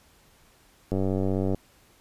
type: click train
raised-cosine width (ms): 2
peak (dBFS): -14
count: 61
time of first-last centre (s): 0.92-1.546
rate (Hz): 95.8
effects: pink hiss -59 dBFS RMS until 2 s + resampled to 32000 Hz